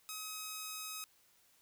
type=tone; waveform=5% pulse; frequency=1269 Hz; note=D#6; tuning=34 cents sharp; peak=-30 dBFS; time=0.09-1.04 s; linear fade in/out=0 ms; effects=white hiss -69 dBFS RMS until 1.61 s